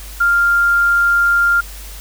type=tone; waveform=sine; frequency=1396.9 Hz; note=F6; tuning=in tune; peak=-10 dBFS; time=0.2-1.61 s; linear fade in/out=10 ms; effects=added 50 Hz sine -31 dBFS peak until 2 s + white hiss -36 dBFS RMS until 2 s